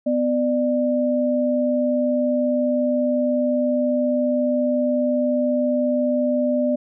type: tone pair together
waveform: sine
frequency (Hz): 250.3 / 595.3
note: B3 / D5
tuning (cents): +23 / +23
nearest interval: octave + minor third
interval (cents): 1500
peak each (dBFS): -20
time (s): 0.06-6.76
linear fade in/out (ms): 10
effects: none